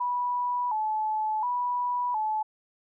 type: tone with vibrato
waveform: sine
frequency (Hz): 920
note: A#5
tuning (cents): -23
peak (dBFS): -25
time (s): 0-2.43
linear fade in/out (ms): 10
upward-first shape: square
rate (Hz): 0.7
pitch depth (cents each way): 110
effects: none